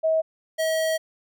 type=tone pair in turn; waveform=sine / square; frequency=640 / 640 Hz; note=D#5 / D#5; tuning=+49 / +49 cents; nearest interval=unison; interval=0 cents; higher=neither; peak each=-18 / -22 dBFS; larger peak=first; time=0.03-0.22 / 0.58-0.98 s; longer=second; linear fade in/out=20 ms; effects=none